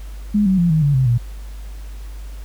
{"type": "tone with pitch steps", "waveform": "sine", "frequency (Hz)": [207.7, 189.36, 172.65, 157.41, 143.51, 130.84, 119.29], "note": ["G#3", "F#3", "F3", "D#3", "D3", "C3", "A#2"], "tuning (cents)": [0, 40, -20, 20, -40, 0, 40], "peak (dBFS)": -12, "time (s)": [0.34, 1.18], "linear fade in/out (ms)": 10, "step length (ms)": 120, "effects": ["added 50 Hz sine -29 dBFS peak until 2.44 s", "pink hiss -47 dBFS RMS until 2.44 s"]}